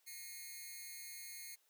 5% pulse tone with amplitude modulation, 2158 Hz, C#7, 47 cents flat, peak -34 dBFS, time 0.06-1.56 s, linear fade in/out 20 ms, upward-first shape sine, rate 296 Hz, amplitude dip 80%, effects white hiss -75 dBFS RMS until 1.69 s + high-pass 400 Hz 12 dB/octave

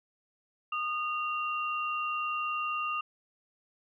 sine tone pair together, 1226 / 2765 Hz, D#6 / F7, -26 / -18 cents, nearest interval octave + major second, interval 1408 cents, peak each -31 / -35 dBFS, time 0.72-3.01 s, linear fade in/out 5 ms, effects none

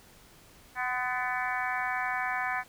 harmonic tone with a mistuned harmonic, 250.2 Hz, B3, 23 cents sharp, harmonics 3 / 4 / 5 / 6 / 7 / 8 / 9, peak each -34 / -36 / -39 / -37 / -34 / -41 / -38 dBFS, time 0.75-2.64 s, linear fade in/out 50 ms, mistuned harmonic 4, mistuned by +26 cents, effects pink hiss -56 dBFS RMS until 2.68 s

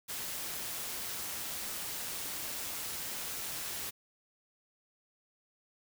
white noise with amplitude modulation, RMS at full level -38 dBFS, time 0.08-3.91 s, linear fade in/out 20 ms, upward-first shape sine, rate 171 Hz, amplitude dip 25%, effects none

